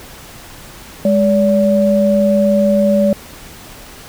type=tone pair together; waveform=sine; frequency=205.6 / 573.8 Hz; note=G#3 / D5; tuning=-17 / -40 cents; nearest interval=octave + tritone; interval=1777 cents; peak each=-12 dBFS; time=1.05-3.13 s; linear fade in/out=2 ms; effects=pink hiss -36 dBFS RMS until 4.08 s